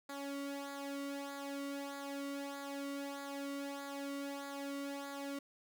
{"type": "tone with flanger", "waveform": "sawtooth", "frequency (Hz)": 280, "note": "C#4", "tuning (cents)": 18, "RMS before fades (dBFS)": -43, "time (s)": [0.09, 5.39], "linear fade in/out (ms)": 5, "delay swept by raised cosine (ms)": [0.35, 1.23], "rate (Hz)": 1.6, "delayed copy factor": -0.7, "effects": []}